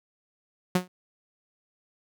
sawtooth tone with exponential decay, 181.6 Hz, F#3, 32 cents flat, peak -14 dBFS, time 0.75-0.88 s, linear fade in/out 5 ms, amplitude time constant 27 ms, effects none

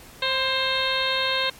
harmonic tone with a mistuned harmonic, 529 Hz, C5, 19 cents sharp, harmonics 1 / 2 / 3 / 4 / 5 / 6 / 7 / 8, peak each -29 / -29 / -29 / -31 / -30 / -31 / -27 / -30 dBFS, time 0.22-1.5 s, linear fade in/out 5 ms, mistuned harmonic 2, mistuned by -38 cents, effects pink hiss -46 dBFS RMS until 1.59 s + MP3 64 kbps

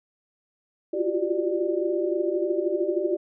sine tone cluster, 339.8 / 352.5 / 365.7 / 389.2 / 593 Hz, F4 / F4 / F#4 / G4 / D5, -47 / +16 / -20 / -12 / +17 cents, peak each -29 dBFS, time 0.93-3.17 s, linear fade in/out 10 ms, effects none

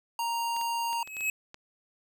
square tone, 932.3 Hz, A#5, in tune, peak -29 dBFS, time 0.19-1.03 s, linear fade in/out 2 ms
clicks, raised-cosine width 0.2 ms, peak -27 dBFS, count 7, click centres 0.565 / 0.613 / 0.93 / 1.075 / 1.168 / 1.208 / 1.544 s
square tone with exponential growth, 2565 Hz, E7, 48 cents flat, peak -25 dBFS, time 0.84-1.3 s, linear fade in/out 2 ms, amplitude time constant 100 ms
effects none

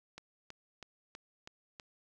click train, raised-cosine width 0.2 ms, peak -29 dBFS, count 6, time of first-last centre 0.18-1.798 s, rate 3.09 Hz, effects none

